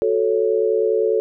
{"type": "chord", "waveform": "sine", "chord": "F# minor", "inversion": "none", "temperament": "equal", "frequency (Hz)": [370, 440, 554.4], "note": ["F#4", "A4", "C#5"], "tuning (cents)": [0, 0, 0], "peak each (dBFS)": [-22, -17, -23], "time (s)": [0.02, 1.2], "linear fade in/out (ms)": 0, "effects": []}